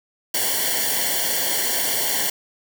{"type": "noise with comb filter", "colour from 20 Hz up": "white", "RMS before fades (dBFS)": -22, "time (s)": [0.34, 2.3], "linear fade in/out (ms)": 5, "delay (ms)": 0.79, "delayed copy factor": -1, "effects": []}